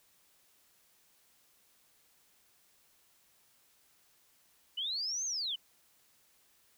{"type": "linear two-way sweep", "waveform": "sine", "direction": "up then down", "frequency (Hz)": [2894, 6510, 2894], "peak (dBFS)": -33, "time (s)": [4.77, 5.56], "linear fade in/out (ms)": 10, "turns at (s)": 5.25, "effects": ["white hiss -68 dBFS RMS until 6.77 s"]}